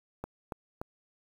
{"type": "clicks", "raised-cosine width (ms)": 1, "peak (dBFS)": -22, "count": 3, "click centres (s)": [0.24, 0.522, 0.815], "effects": ["8-bit"]}